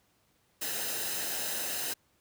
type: noise with comb filter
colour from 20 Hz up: white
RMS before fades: -34 dBFS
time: 0.61-1.94 s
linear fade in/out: 10 ms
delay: 0.88 ms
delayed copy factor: -0.55
effects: pink hiss -70 dBFS RMS until 2.2 s + high-pass 60 Hz 12 dB/octave